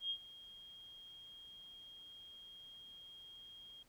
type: tone with ADSR envelope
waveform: sine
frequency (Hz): 3241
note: G#7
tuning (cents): -43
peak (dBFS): -35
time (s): 0-3.83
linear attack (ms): 100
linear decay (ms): 74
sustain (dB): -18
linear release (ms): 6
effects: pink hiss -71 dBFS RMS until 3.88 s